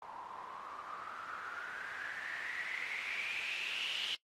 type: noise with low-pass filter sweep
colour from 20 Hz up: blue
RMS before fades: -42 dBFS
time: 0.02-4.15 s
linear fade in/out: 2 ms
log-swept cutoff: 910 to 3100 Hz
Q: 8.2
effects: noise-tail reverb RT60 0.1 s tail -19 dB re dry + AAC 48 kbps